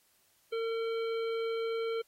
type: harmonic tone with a mistuned harmonic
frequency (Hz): 454.7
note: A#4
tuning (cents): -43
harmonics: 1 / 3 / 5 / 7 / 9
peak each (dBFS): -31 / -43 / -46 / -48 / -53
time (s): 0.52-2.02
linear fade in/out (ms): 10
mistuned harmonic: 7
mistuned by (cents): -27
effects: white hiss -69 dBFS RMS until 2.07 s + AAC 48 kbps